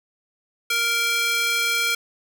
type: tone with high-pass filter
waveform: square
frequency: 466.2 Hz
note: A#4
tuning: in tune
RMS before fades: -22 dBFS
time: 0.7-1.95 s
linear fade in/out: 5 ms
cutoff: 2000 Hz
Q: 1.5
effects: none